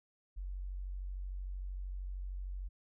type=tone; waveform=sine; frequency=46.55 Hz; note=F#1; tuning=11 cents sharp; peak=-38 dBFS; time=0.36-2.69 s; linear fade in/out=20 ms; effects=none